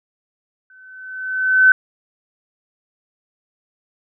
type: tone with exponential growth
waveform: sine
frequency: 1521 Hz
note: F#6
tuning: 47 cents sharp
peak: -5 dBFS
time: 0.7-1.72 s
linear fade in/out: 2 ms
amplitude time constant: 220 ms
effects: none